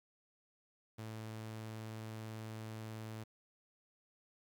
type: tone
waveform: sawtooth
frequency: 110.2 Hz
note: A2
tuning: 3 cents sharp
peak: -40 dBFS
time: 0.98-3.24 s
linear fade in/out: 10 ms
effects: 12-bit